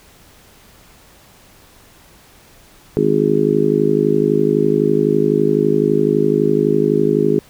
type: harmonic tone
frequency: 51.91 Hz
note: G#1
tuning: in tune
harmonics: 3 / 4 / 5 / 6 / 7 / 8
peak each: -21 / -22 / -20 / -21 / -18 / -16 dBFS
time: 2.97-7.39 s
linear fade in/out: 0 ms
effects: pink hiss -47 dBFS RMS until 7.49 s